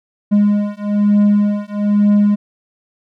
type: beating tone pair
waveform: triangle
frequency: 205.5 / 206.6 Hz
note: G#3 / G#3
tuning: -18 / -9 cents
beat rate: 1.1 Hz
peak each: -12 dBFS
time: 0.31-2.36 s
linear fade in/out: 20 ms
effects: none